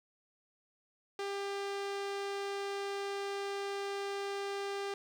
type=tone with low-pass filter; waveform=sawtooth; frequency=398.3 Hz; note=G4; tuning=28 cents sharp; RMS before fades=-38 dBFS; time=1.19-4.94 s; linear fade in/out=2 ms; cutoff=5500 Hz; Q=0.88; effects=10-bit